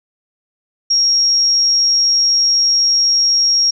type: tone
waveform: sine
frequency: 5588 Hz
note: F8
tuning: in tune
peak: -10 dBFS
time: 0.9-3.71 s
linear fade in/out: 10 ms
effects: none